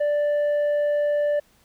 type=tone with tanh clipping; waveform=sine; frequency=587.3 Hz; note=D5; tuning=in tune; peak=-20 dBFS; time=0-1.4 s; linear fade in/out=10 ms; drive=4 dB; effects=pink hiss -60 dBFS RMS until 1.64 s